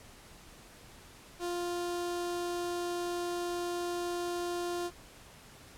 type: tone with notch filter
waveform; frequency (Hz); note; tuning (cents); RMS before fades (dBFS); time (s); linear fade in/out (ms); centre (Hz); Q
sawtooth; 350; F4; +4; -35; 1.39-4.91; 50; 2100; 1.7
effects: pink hiss -54 dBFS RMS until 5.77 s + low-pass 12000 Hz 12 dB/octave